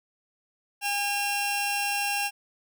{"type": "tone pair together", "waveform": "sawtooth", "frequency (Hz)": [811.6, 2732], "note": ["G#5", "F7"], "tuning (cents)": [-40, -39], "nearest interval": "octave + major sixth", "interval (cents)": 2101, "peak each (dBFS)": -25, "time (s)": [0.81, 2.31], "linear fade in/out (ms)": 50, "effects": []}